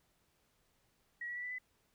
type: tone with pitch steps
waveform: sine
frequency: 1911 / 1934.3 / 1957.9 / 1981.8 / 2006 Hz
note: A#6 / B6 / B6 / B6 / B6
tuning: +43 / -37 / -16 / +5 / +26 cents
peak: -39 dBFS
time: 1.21-1.585 s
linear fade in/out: 5 ms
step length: 75 ms
effects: pink hiss -75 dBFS RMS until 1.94 s